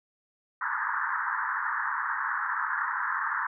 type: band-pass noise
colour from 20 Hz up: white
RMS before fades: -30 dBFS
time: 0.61-3.47 s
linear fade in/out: 5 ms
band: 890 to 1800 Hz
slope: 96 dB/octave
effects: none